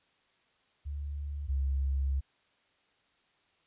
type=tone pair in turn; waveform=sine; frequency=72 / 68.14 Hz; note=D2 / C#2; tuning=-34 / -29 cents; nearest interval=minor second; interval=95 cents; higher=first; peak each=-34 / -27 dBFS; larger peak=second; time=0.85-1.48 / 1.48-2.21 s; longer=second; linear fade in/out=20 ms; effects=white hiss -70 dBFS RMS until 3.66 s + resampled to 8000 Hz